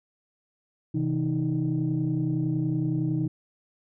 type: tone cluster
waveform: sine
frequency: 131.1 / 161.9 / 312.2 Hz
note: C3 / E3 / D#4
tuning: +4 / -31 / +6 cents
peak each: -27 dBFS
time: 0.94-3.28 s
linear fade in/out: 10 ms
effects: tanh soft clip ceiling -17 dBFS